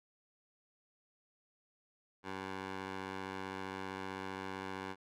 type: tone with band-pass filter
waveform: 15% pulse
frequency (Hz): 95.4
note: G2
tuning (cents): -47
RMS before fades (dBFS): -43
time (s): 2.23-4.96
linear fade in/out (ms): 50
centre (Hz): 1200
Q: 0.64
effects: none